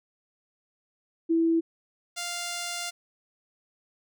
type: tone pair in turn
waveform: sine / 5% pulse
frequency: 329.6 / 698.4 Hz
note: E4 / F5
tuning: 0 / 0 cents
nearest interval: octave + minor second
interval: 1300 cents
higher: second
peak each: -20 dBFS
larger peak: neither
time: 1.29-1.61 / 2.16-2.91 s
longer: second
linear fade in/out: 20 ms
effects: none